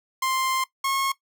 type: tone pair in turn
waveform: sawtooth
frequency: 1049 / 1086.1 Hz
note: C6 / C#6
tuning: +4 / -36 cents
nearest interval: minor second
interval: 60 cents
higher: second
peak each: -19 dBFS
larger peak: neither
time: 0.22-0.64 / 0.84-1.12 s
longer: first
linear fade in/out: 5 ms
effects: noise-tail reverb RT60 0.1 s tail -17 dB re dry